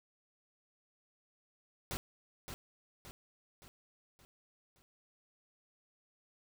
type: noise with echo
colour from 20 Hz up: pink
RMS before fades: -39 dBFS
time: 1.91-1.97 s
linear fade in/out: 0 ms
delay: 570 ms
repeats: 5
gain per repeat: -6 dB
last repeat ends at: 4.82 s
effects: none